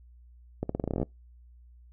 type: accelerating click train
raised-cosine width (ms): 2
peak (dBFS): -16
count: 13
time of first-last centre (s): 0.63-1.03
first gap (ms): 64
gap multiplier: 0.87
effects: noise-tail reverb RT60 0.2 s tail -25 dB re dry + added 60 Hz sine -51 dBFS peak until 1.92 s